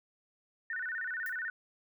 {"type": "tone with vibrato", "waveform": "sine", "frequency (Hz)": 1645, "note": "G#6", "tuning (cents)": -17, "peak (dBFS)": -34, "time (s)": [0.7, 1.5], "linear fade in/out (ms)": 2, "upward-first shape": "square", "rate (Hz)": 16, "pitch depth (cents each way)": 170}
{"type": "noise with exponential decay", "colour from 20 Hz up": "violet", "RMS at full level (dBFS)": -44, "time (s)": [1.26, 1.38], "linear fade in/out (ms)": 0, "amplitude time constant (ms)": 25}
{"effects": []}